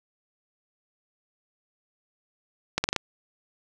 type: accelerating click train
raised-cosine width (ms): 0.2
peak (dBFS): -6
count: 5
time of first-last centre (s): 2.78-2.963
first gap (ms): 60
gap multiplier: 0.82
effects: none